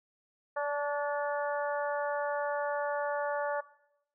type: harmonic tone with a mistuned harmonic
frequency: 290 Hz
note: D4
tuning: 22 cents flat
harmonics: 2 / 3 / 4 / 5 / 6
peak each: -32 / -36 / -38 / -40 / -42 dBFS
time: 0.56-3.61 s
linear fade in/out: 10 ms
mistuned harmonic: 4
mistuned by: -20 cents
effects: noise-tail reverb RT60 0.8 s tail -18 dB re dry